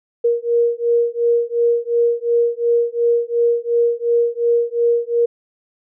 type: beating tone pair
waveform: sine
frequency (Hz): 470 / 472.8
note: A#4 / A#4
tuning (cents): +14 / +24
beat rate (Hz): 2.8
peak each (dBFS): -17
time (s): 0.24-5.26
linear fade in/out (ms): 10
effects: none